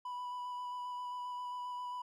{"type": "tone with vibrato", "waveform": "triangle", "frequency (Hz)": 987.8, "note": "B5", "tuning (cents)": 0, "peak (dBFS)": -37, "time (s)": [0.05, 2.02], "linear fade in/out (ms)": 5, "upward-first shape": "square", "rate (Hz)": 7.5, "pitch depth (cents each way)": 10, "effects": []}